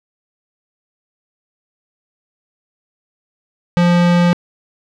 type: tone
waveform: square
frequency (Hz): 174.61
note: F3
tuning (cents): 0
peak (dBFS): -10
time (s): 3.77-4.33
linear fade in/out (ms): 0
effects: low-pass 4000 Hz 12 dB/octave + 8-bit